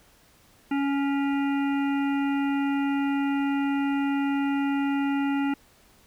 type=harmonic tone with a mistuned harmonic; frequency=279.2 Hz; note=C#4; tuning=13 cents sharp; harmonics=1 / 3 / 5 / 7 / 9 / 10; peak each=-23 / -33 / -37 / -40 / -42 / -43 dBFS; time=0.71-5.54 s; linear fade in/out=5 ms; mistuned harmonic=9; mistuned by=-58 cents; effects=pink hiss -58 dBFS RMS until 6.06 s